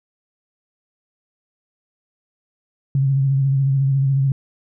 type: tone with vibrato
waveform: sine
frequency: 136.2 Hz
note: C#3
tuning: 30 cents flat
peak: -14 dBFS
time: 2.95-4.32 s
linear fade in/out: 2 ms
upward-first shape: sine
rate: 14 Hz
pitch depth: 37 cents each way
effects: none